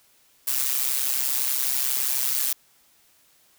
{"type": "noise with amplitude modulation", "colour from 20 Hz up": "blue", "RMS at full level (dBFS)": -21, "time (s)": [0.47, 2.53], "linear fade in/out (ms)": 5, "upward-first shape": "sine", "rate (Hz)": 132, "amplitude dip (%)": 80, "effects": ["white hiss -60 dBFS RMS until 3.58 s"]}